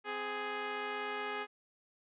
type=tone pair together; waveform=10% pulse; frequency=258.8 / 416.3 Hz; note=C4 / G#4; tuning=-19 / +4 cents; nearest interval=minor sixth; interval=823 cents; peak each=-38 / -28 dBFS; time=0.04-1.47 s; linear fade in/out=50 ms; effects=resampled to 8000 Hz